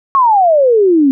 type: exponential sweep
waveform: sine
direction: down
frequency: 1117 to 261.6 Hz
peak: -6 dBFS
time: 0.15-1.11 s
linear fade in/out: 0 ms
effects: none